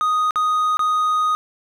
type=tone with dropouts; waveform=triangle; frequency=1244.5 Hz; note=D#6; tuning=in tune; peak=-14 dBFS; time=0.01-1.35 s; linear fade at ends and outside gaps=0 ms; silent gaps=0.308-0.358 / 0.77-0.793 s; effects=none